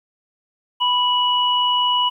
sine tone pair together, 987.8 / 2935 Hz, B5 / F#7, 0 / -15 cents, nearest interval octave + perfect fifth, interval 1885 cents, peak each -18 dBFS, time 0.8-2.1 s, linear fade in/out 20 ms, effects 9-bit

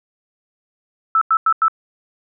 sine tone bursts, 1317 Hz, E6, 2 cents flat, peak -11 dBFS, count 4, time 1.15-1.682 s, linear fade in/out 2 ms, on 64 ms, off 92 ms, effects none

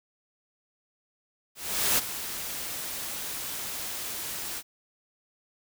white noise with ADSR envelope, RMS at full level -23 dBFS, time 1.55-4.63 s, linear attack 430 ms, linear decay 22 ms, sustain -12 dB, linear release 52 ms, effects none

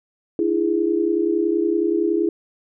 sine tone cluster, 306.1 / 336.8 / 413.8 Hz, D#4 / E4 / G#4, -28 / +37 / -6 cents, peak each -25 / -19 / -22 dBFS, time 0.39-2.29 s, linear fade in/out 2 ms, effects none

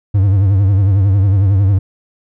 triangle tone with vibrato, 98 Hz, G2, in tune, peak -6 dBFS, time 0.14-1.79 s, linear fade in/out 10 ms, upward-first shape triangle, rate 11 Hz, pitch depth 110 cents each way, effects none

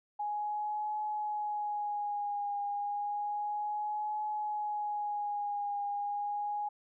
sine tone with vibrato, 830.6 Hz, G#5, in tune, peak -32 dBFS, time 0.19-6.69 s, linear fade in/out 10 ms, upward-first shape triangle, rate 0.31 Hz, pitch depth 37 cents each way, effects none

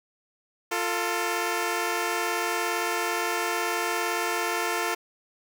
10% pulse tone pair together, 349.1 / 446.2 Hz, F4 / A4, -1 / +24 cents, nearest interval major third, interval 425 cents, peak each -20 dBFS, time 0.71-4.95 s, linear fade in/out 10 ms, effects none

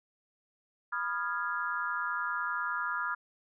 sine chord, F half-diminished seventh, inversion second, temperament equal with one note detuned, 987.8 / 1226.7 / 1396.9 / 1661.2 Hz, Cb6 / Eb6 / F6 / Ab6, 0 / -25 / 0 / 0 cents, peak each -38 / -36 / -34 / -38 dBFS, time 0.92-3.15 s, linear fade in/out 10 ms, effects none

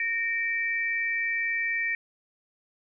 sine tone pair together, 1842 / 2323 Hz, A#6 / D7, -21 / -20 cents, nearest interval major third, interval 401 cents, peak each -28 dBFS, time 0-1.95 s, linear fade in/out 2 ms, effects none

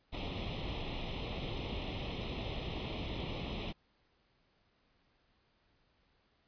pink noise with comb filter, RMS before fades -39 dBFS, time 0.12-3.73 s, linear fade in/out 20 ms, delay 0.32 ms, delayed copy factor +0.9, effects pink hiss -73 dBFS RMS until 6.47 s + resampled to 11025 Hz

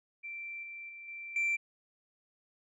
sine tone with level steps, 2348 Hz, D7, 1 cent flat, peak -39 / -42 / -45 / -41 / -26 dBFS, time 0.23-1.57 s, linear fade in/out 20 ms, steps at 0.63 / 0.89 / 1.08 / 1.36 s, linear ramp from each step 2 ms, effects tanh soft clip ceiling -26 dBFS

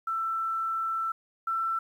sine tone pair in turn, 1333 / 1338.1 Hz, E6 / E6, +19 / +26 cents, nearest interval unison, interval 7 cents, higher second, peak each -27 / -26 dBFS, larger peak second, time 0.07-1.12 / 1.47-1.79 s, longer first, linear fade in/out 5 ms, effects 10-bit

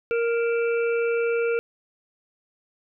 harmonic tone with a mistuned harmonic, 466.2 Hz, A#4, in tune, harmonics 1 / 3 / 5 / 6, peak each -21 / -31 / -35 / -37 dBFS, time 0.11-1.59 s, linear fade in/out 0 ms, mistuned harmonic 6, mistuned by -83 cents, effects none

